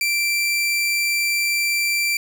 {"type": "tone", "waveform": "sawtooth", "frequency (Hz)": 2349, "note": "D7", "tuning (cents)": 0, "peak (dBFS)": -15, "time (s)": [0.01, 2.17], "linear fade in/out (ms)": 2, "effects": []}